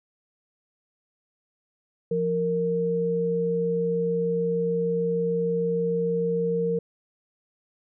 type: tone pair together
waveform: sine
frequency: 173.54 / 463.3 Hz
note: F3 / A#4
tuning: -11 / -11 cents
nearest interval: octave + perfect fourth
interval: 1700 cents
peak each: -28 / -23 dBFS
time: 2.11-6.79 s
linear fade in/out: 5 ms
effects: none